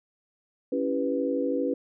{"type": "chord", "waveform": "sine", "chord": "C# half-diminished seventh", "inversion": "none", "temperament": "equal", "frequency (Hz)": [277.2, 329.6, 392, 493.9], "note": ["C#4", "E4", "G4", "B4"], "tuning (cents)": [0, 0, 0, 0], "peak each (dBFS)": [-28, -33, -33, -28], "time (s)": [0.72, 1.74], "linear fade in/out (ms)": 5, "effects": []}